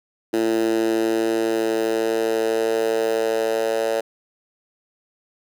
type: tone with high-pass filter sweep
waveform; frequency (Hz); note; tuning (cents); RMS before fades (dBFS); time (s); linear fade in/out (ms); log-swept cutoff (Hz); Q
10% pulse; 112.4; A2; +37; -21; 0.33-4.01; 10; 320 to 520; 3.8
effects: none